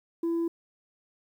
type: tone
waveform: sine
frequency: 335 Hz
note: E4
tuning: 28 cents sharp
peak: -23 dBFS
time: 0.23-0.48 s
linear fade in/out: 5 ms
effects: tanh soft clip ceiling -24 dBFS + 10-bit